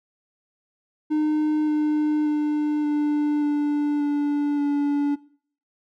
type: tone with pitch steps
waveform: triangle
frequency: 305.2 / 302.2 / 299.3 / 296.3 / 293.4 / 290.6 / 287.7 Hz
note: D#4 / D4 / D4 / D4 / D4 / D4 / D4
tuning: -33 / +50 / +33 / +15 / -2 / -18 / -36 cents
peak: -17 dBFS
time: 1.1-5.16 s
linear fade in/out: 20 ms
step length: 580 ms
effects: noise-tail reverb RT60 0.5 s tail -19 dB re dry